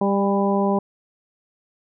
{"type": "harmonic tone with a mistuned harmonic", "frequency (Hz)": 198.4, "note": "G3", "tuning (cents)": 21, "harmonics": [1, 2, 3, 4, 5], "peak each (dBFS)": [-20, -23, -25, -26, -27], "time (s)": [0.01, 0.79], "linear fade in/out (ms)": 5, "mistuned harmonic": 4, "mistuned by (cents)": 16, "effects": []}